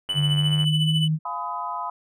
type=tone with tremolo; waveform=triangle; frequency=2986 Hz; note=F#7; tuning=15 cents sharp; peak=-19 dBFS; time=0.09-1.08 s; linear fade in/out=5 ms; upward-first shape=triangle; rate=14 Hz; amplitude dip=75%
type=click train; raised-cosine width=0.5 ms; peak=-24 dBFS; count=54; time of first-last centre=0.09-0.642 s; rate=96.1 Hz
type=tone with pitch glide; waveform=sine; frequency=146.83 to 156.46 Hz; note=D3 to D#3; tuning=0 to +10 cents; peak=-19 dBFS; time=0.14-1.19 s; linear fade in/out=50 ms; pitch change=+110 cents; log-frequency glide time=0.29-0.9 s
type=chord; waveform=sine; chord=F half-diminished seventh; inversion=none; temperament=just; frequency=698.5 / 838.1 / 1005.8 / 1257.2 Hz; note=F5 / Ab5 / Cb6 / Eb6; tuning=0 / +16 / +31 / +18 cents; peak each=-35 / -35 / -29 / -33 dBFS; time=1.25-1.9 s; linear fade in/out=5 ms
effects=none